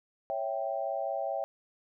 sine chord, C# diminished, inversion none, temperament equal, 554.4 / 659.3 / 784 Hz, C#5 / E5 / G5, 0 / 0 / 0 cents, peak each -35 / -34 / -35 dBFS, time 0.3-1.44 s, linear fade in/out 0 ms, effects none

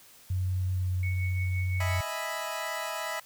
sine tone with pitch glide, 92.5 to 91.6 Hz, F#2 to F#2, 0 to -17 cents, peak -26 dBFS, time 0.3-2.01 s, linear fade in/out 5 ms, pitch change -17 cents, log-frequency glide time 0.73-0.86 s
sine tone with tremolo, 2217 Hz, C#7, in tune, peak -34 dBFS, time 1.03-2.01 s, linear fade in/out 2 ms, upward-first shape triangle, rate 5.8 Hz, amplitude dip 65%
20% pulse chord, E major seventh, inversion third, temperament equal, 622.3 / 659.3 / 830.6 / 987.8 Hz, D#5 / E5 / G#5 / B5, 0 / 0 / 0 / 0 cents, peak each -33 / -32 / -35 / -32 dBFS, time 1.8-3.2 s, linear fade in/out 5 ms
effects white hiss -55 dBFS RMS until 3.25 s

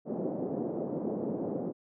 pink band-pass noise, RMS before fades -34 dBFS, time 0.05-1.73 s, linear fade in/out 50 ms, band 190 to 580 Hz, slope 24 dB/octave, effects none

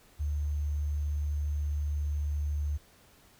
sine tone with sample-and-hold, 73.8 Hz, D2, 9 cents sharp, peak -28 dBFS, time 0.19-2.78 s, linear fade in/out 20 ms, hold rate 6300 Hz, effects pink hiss -60 dBFS RMS until 3.39 s

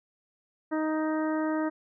harmonic tone, 312.1 Hz, D#4, 5 cents sharp, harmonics 1 / 2 / 3 / 4 / 5 / 6, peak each -27 / -33 / -37 / -39 / -41 / -43 dBFS, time 0.71-1.7 s, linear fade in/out 20 ms, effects none

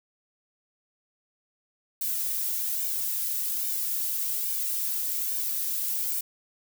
violet noise with flanger, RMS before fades -29 dBFS, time 2.01-6.21 s, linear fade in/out 5 ms, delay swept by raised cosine 1.5 to 2.8 ms, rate 1.2 Hz, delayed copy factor -0.95, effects none

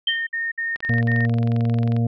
sine tone with exponential decay, 3136 Hz, G7, in tune, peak -15 dBFS, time 0.07-0.29 s, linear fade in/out 5 ms, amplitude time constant 46 ms
sine tone bursts, 1836 Hz, A#6, 27 cents flat, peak -22 dBFS, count 5, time 0.08-1.262 s, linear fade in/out 10 ms, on 190 ms, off 58 ms
click train, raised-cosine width 0.3 ms, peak -20 dBFS, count 28, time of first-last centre 0.76-1.965 s, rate 22.4 Hz
harmonic tone, 116.54 Hz, A#2, in tune, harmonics 1 / 2 / 4 / 5 / 6, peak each -18 / -23 / -33 / -41 / -36 dBFS, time 0.89-2.07 s, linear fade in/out 5 ms
effects none

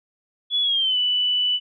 sine tone with pitch glide, 3399 to 2976 Hz, G#7 to F#7, +39 to +9 cents, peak -18 dBFS, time 0.5-1.6 s, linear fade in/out 50 ms, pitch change -230 cents, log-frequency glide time 0.62-0.97 s, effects none

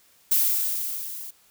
violet noise with level ramp, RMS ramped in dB -19 to -38 dBFS, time 0.31-1.31 s, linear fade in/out 10 ms, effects white hiss -59 dBFS RMS until 1.5 s

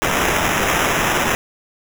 white noise with sample-and-hold, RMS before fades -18 dBFS, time 0.02-1.35 s, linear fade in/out 0 ms, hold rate 4410 Hz, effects none

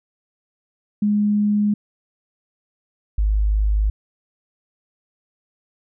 sine tone pair in turn, 207.7 / 51.92 Hz, G#3 / G#1, 0 / 0 cents, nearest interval 2 octaves, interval 2400 cents, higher first, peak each -15 dBFS, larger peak neither, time 1.02-1.74 / 3.18-3.9 s, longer neither, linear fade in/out 5 ms, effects none

